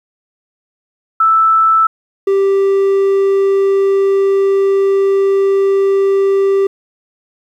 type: tone pair in turn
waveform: sine / triangle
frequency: 1318.5 / 392 Hz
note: E6 / G4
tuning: 0 / 0 cents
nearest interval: octave + major sixth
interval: 2100 cents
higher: first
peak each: -7 dBFS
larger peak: neither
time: 1.2-1.87 / 2.27-6.67 s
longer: second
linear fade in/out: 5 ms
effects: 8-bit